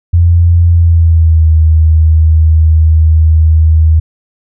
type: tone with pitch glide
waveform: sine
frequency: 85.5 to 79.31 Hz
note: F2 to D#2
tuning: -36 to +34 cents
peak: -3 dBFS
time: 0.13-4 s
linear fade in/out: 10 ms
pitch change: -130 cents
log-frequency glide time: 0.69-1.49 s
effects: none